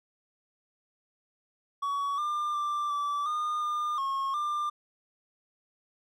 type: tone with pitch steps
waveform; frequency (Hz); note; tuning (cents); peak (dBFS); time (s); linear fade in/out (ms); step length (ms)
triangle; 1127 / 1197 / 1181 / 1160 / 1218 / 1207 / 1086 / 1193; C#6 / D6 / D6 / D6 / D#6 / D6 / C#6 / D6; +28 / +33 / +9 / -22 / -37 / +47 / -36 / +27; -26; 1.82-4.7; 10; 360
effects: none